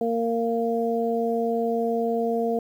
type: harmonic tone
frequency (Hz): 230.9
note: A#3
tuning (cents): -16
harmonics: 1 / 2 / 3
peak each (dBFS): -27 / -24 / -28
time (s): 0.01-2.59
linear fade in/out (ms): 2
effects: 9-bit